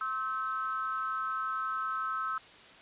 sine tone with amplitude modulation, 1300 Hz, E6, 24 cents flat, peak -27 dBFS, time 0.01-2.38 s, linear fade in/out 2 ms, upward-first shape sine, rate 231 Hz, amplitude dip 85%, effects white hiss -53 dBFS RMS until 2.81 s + resampled to 8000 Hz

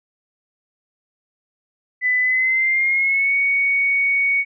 sine tone with pitch glide, 2000 to 2232 Hz, B6 to C#7, +21 to +11 cents, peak -15 dBFS, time 2.01-4.45 s, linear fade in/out 50 ms, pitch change +190 cents, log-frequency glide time 2.21-3.35 s, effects none

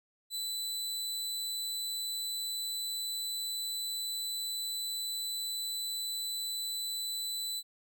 sawtooth tone, 3994 Hz, B7, 19 cents sharp, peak -31 dBFS, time 0.3-7.63 s, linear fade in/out 50 ms, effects none

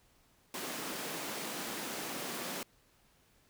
pink high-pass noise, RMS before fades -40 dBFS, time 0.54-2.63 s, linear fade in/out 2 ms, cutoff 190 Hz, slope 24 dB/octave, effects pink hiss -68 dBFS RMS until 3.49 s

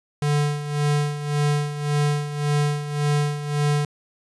square tone with tremolo, 146.83 Hz, D3, in tune, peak -18 dBFS, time 0.22-3.85 s, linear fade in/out 2 ms, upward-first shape sine, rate 1.8 Hz, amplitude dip 70%, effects resampled to 24000 Hz + 9-bit

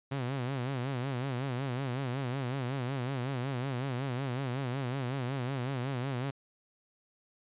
sawtooth tone with vibrato, 130 Hz, C3, 11 cents flat, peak -28 dBFS, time 0.11-6.31 s, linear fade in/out 10 ms, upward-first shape sine, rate 5.4 Hz, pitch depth 130 cents each way, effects resampled to 8000 Hz

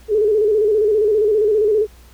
sine tone with vibrato, 424.3 Hz, G#4, 37 cents sharp, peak -12 dBFS, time 0.08-1.87 s, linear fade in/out 50 ms, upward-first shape square, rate 15 Hz, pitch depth 60 cents each way, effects added 60 Hz sine -43 dBFS peak until 2.13 s + pink hiss -50 dBFS RMS until 2.13 s

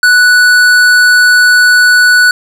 sine tone with tanh clipping, 1480 Hz, F#6, in tune, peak -5 dBFS, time 0.03-2.31 s, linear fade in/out 2 ms, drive 15 dB, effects none

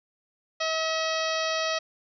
harmonic tone, 641 Hz, E5, 49 cents flat, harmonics 1 / 2 / 3 / 4 / 5 / 6 / 7 / 8 / 9, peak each -29 / -32 / -34 / -35 / -36 / -37 / -37 / -38 / -39 dBFS, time 0.6-1.79 s, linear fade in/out 10 ms, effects none

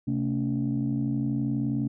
sine tone cluster, 130.9 / 223 / 282.5 Hz, C3 / A3 / C#4, +1 / +23 / +33 cents, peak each -28 dBFS, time 0.07-1.88 s, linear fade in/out 10 ms, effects tanh soft clip ceiling -18 dBFS

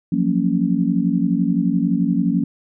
sine chord, Gb major seventh, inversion third, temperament just, 173.43 / 185 / 231.2 / 277.5 Hz, F3 / Gb3 / Bb3 / Db4, -12 / 0 / -14 / +2 cents, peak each -21 dBFS, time 0.12-2.44 s, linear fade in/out 5 ms, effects none

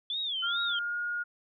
sine tone with vibrato, 3400 Hz, G#7, 40 cents sharp, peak -30 dBFS, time 0.1-0.79 s, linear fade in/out 2 ms, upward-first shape sine, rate 2.4 Hz, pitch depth 190 cents each way
sine tone with pitch glide, 1396.9 to 1431.2 Hz, F6 to F6, 0 to +42 cents, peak -30 dBFS, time 0.42-1.24 s, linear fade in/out 20 ms, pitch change +42 cents, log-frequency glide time 0.62-0.97 s
effects none

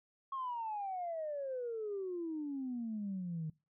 sine exponential sweep, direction down, 1096 to 153.4 Hz, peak -36 dBFS, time 0.32-3.5 s, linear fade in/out 5 ms, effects noise-tail reverb RT60 0.3 s tail -23 dB re dry + tanh soft clip ceiling -32 dBFS

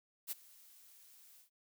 blue noise with ADSR envelope, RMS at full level -38 dBFS, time 0.27-1.5 s, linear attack 43 ms, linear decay 22 ms, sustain -23 dB, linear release 110 ms, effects none

